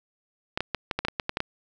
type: clicks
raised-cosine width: 0.3 ms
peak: -10 dBFS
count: 11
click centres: 0.575 / 0.606 / 0.747 / 0.912 / 0.99 / 1.05 / 1.084 / 1.198 / 1.294 / 1.371 / 1.404 s
effects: none